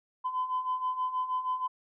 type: beating tone pair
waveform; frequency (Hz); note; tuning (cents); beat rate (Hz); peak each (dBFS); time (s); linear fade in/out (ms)
sine; 1012 / 1018.3; B5 / C6; +42 / -47; 6.3; -34 / -29; 0.24-1.68; 20
effects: tanh soft clip ceiling -23 dBFS